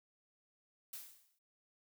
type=noise with exponential decay; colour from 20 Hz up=blue; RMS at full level=-44 dBFS; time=0.93-1.39 s; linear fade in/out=5 ms; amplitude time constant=100 ms; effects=none